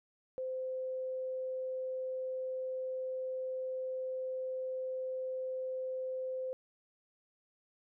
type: tone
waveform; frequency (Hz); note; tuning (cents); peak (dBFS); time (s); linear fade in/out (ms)
sine; 517; C5; -21; -35; 0.38-6.53; 0
effects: none